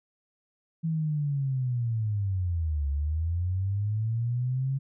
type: linear two-way sweep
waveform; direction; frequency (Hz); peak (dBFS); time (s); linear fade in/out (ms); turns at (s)
sine; down then up; 164.81 to 69.3 to 137.3; -25; 0.83-4.79; 20; 2.89
effects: none

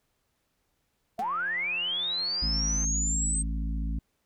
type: linear sweep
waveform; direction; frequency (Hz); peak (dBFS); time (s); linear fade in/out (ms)
sine; up; 652 to 8372; -27; 1.18-3.43; 20
type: tone with exponential decay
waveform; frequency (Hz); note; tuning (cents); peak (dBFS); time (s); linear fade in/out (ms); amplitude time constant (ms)
sawtooth; 220; A3; 0; -30; 1.19-1.29; 0; 20
type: click train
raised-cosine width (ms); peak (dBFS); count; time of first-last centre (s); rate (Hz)
0.5; -33; 287; 1.22-2.845; 176
type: harmonic tone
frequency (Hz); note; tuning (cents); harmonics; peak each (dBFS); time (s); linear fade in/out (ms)
55; A1; 0; 1 / 3 / 4 / 5; -28 / -38 / -40 / -42; 2.42-3.99; 5
effects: pink hiss -75 dBFS RMS until 4.25 s

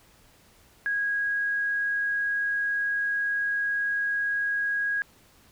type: tone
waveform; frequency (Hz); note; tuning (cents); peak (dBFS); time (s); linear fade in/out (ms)
sine; 1647; G#6; -15; -24; 0.86-5.02; 0
effects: pink hiss -58 dBFS RMS until 5.51 s

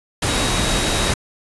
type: tone in noise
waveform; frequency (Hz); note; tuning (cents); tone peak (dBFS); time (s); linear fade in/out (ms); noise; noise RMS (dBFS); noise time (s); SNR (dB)
sine; 3804; A#7; +34; -27; 0.28-1.11; 5; pink; -19; 0.22-1.14; -11
effects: resampled to 24000 Hz

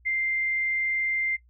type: tone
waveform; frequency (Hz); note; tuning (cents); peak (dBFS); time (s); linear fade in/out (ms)
sine; 2093; C7; 0; -24; 0.05-1.37; 20
effects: noise-tail reverb RT60 0.1 s tail -18 dB re dry + added 60 Hz sine -55 dBFS peak until 1.49 s

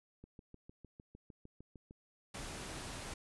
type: click train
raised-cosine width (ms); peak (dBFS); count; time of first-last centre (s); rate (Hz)
3; -40; 12; 0.24-1.909; 6.59
type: noise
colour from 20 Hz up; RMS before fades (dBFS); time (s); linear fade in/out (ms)
pink; -45; 2.34-3.14; 5
effects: resampled to 24000 Hz

